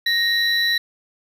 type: tone pair together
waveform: triangle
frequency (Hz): 1864.7 / 3951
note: A#6 / B7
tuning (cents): 0 / 0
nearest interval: octave + minor second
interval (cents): 1300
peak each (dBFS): -18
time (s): 0.06-0.78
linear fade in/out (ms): 5
effects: none